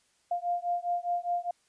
sine beating tone pair, 698.5 / 703.4 Hz, F5 / F5, 0 / +12 cents, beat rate 4.9 Hz, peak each -31 dBFS, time 0.31-1.51 s, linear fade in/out 5 ms, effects white hiss -69 dBFS RMS until 1.68 s + resampled to 22050 Hz

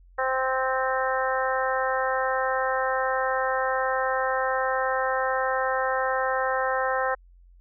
harmonic tone, 261.3 Hz, C4, 2 cents flat, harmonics 2 / 3 / 4 / 5 / 6 / 7, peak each -27 / -29 / -30 / -31 / -32 / -32 dBFS, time 0.18-7.15 s, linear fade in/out 10 ms, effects added 44 Hz sine -50 dBFS peak until 7.6 s

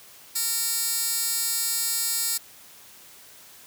15% pulse tone with high-pass filter, 460 Hz, A#4, 23 cents flat, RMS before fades -26 dBFS, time 0.35-2.38 s, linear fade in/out 10 ms, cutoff 7000 Hz, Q 0.72, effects white hiss -49 dBFS RMS until 3.66 s + high-pass 60 Hz 12 dB/octave

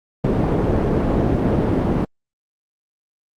white low-pass noise, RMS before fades -18 dBFS, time 0.24-2.05 s, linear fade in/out 5 ms, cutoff 380 Hz, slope 12 dB/octave, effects Opus 32 kbps

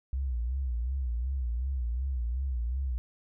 sine tone with vibrato, 62.7 Hz, B1, 27 cents sharp, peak -28 dBFS, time 0.13-2.98 s, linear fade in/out 0 ms, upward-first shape sine, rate 2.7 Hz, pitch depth 140 cents each way, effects none

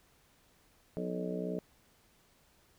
harmonic tone with a mistuned harmonic, 61.9 Hz, B1, 5 cents sharp, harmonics 3 / 4 / 5 / 6 / 7 / 8 / 9 / 10, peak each -38 / -43 / -43 / -51 / -39 / -52 / -45 / -43 dBFS, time 0.97-1.59 s, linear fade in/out 0 ms, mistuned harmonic 3, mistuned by -63 cents, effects pink hiss -67 dBFS RMS until 2.78 s

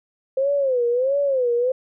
sine tone with vibrato, 520 Hz, C5, 11 cents flat, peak -17 dBFS, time 0.37-1.72 s, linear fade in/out 5 ms, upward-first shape sine, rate 1.5 Hz, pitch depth 160 cents each way, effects none

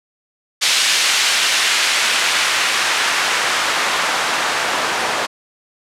white noise with band-pass filter sweep, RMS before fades -17 dBFS, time 0.61-5.27 s, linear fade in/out 20 ms, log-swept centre 3100 to 850 Hz, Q 0.78, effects low-pass 10000 Hz 12 dB/octave

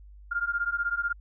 sine beating tone pair, 1396.9 / 1412.9 Hz, F6 / F6, 0 / +20 cents, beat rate 16 Hz, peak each -29 dBFS, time 0.31-1.13 s, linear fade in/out 10 ms, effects added 50 Hz sine -46 dBFS peak until 1.2 s

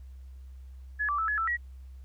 sine tone with pitch steps, 1699 / 1164 / 1314 / 1699 / 1327 / 1916 Hz, G#6 / D6 / E6 / G#6 / E6 / A#6, +39 / -16 / -6 / +39 / +11 / +47 cents, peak -26 dBFS, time 0.99-1.572 s, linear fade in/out 20 ms, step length 97 ms, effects added 65 Hz sine -43 dBFS peak until 2.04 s + pink hiss -70 dBFS RMS until 2.04 s

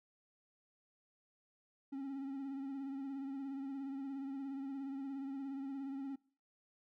triangle tone with vibrato, 272.9 Hz, C#4, 27 cents flat, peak -38 dBFS, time 1.92-6.16 s, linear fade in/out 10 ms, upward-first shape triangle, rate 17 Hz, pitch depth 53 cents each way, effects noise-tail reverb RT60 0.4 s tail -21 dB re dry

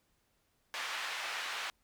white band-pass noise, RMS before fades -39 dBFS, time 0.74-1.7 s, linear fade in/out 0 ms, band 960 to 2700 Hz, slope 12 dB/octave, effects pink hiss -75 dBFS RMS until 1.83 s

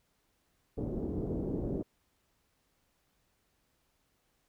white low-pass noise, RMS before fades -35 dBFS, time 0.77-1.83 s, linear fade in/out 10 ms, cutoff 420 Hz, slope 24 dB/octave, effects pink hiss -75 dBFS RMS until 4.48 s

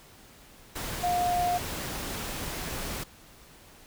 sine tone in noise, 710 Hz, F5, 28 cents sharp, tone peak -24 dBFS, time 1.03-1.58 s, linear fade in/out 10 ms, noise pink, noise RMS -35 dBFS, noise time 0.75-3.04 s, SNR +8 dB, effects pink hiss -53 dBFS RMS until 3.86 s

